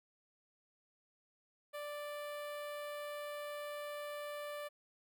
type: tone with notch filter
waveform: sawtooth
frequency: 587.3 Hz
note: D5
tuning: in tune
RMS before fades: -44 dBFS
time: 1.73-4.69 s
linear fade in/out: 20 ms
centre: 6000 Hz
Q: 0.99
effects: none